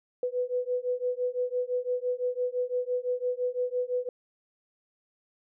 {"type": "beating tone pair", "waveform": "sine", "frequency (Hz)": [493.9, 499.8], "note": ["B4", "B4"], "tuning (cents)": [0, 21], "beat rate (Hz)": 5.9, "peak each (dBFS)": -30, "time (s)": [0.23, 4.09], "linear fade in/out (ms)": 2, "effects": []}